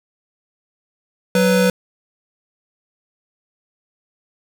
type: tone pair together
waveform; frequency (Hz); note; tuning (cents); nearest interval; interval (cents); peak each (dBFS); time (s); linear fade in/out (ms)
square; 186.2 / 497.1; F#3 / B4; +11 / +11; octave + perfect fourth; 1700; -16; 1.35-1.7; 2
effects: none